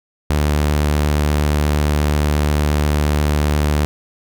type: tone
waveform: sawtooth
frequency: 74.3 Hz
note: D2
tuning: 21 cents sharp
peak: -10 dBFS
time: 0.3-3.85 s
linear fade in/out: 0 ms
effects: none